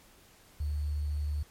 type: tone with sample-and-hold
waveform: sine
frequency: 74 Hz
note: D2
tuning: 14 cents sharp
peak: -29 dBFS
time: 0.6-1.43 s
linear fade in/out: 5 ms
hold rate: 4410 Hz
effects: pink hiss -59 dBFS RMS until 1.5 s + MP3 64 kbps